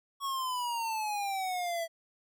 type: exponential sweep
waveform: square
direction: down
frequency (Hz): 1116 to 656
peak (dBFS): -32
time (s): 0.2-1.88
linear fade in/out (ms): 50
effects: none